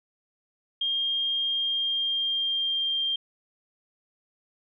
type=tone with pitch glide; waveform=sine; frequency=3217 to 3186 Hz; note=G7 to G7; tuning=+44 to +27 cents; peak=-24 dBFS; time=0.81-3.16 s; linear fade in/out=5 ms; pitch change=-17 cents; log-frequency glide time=1.42-3.03 s; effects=none